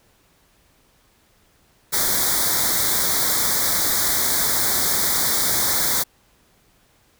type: band-stop noise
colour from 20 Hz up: white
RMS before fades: -20 dBFS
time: 1.92-6.04 s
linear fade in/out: 20 ms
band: 2200 to 3400 Hz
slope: 96 dB/octave
effects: pink hiss -59 dBFS RMS until 7.19 s